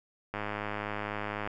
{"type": "click train", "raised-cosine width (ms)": 0.5, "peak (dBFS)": -19, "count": 119, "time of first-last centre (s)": [0.34, 1.475], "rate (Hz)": 104, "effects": []}